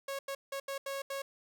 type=tone bursts at uneven times; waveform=sawtooth; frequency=550 Hz; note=C#5; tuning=14 cents flat; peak=-32 dBFS; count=6; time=0.08-0.19 / 0.28-0.35 / 0.52-0.6 / 0.68-0.78 / 0.86-1.02 / 1.1-1.22 s; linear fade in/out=5 ms; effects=none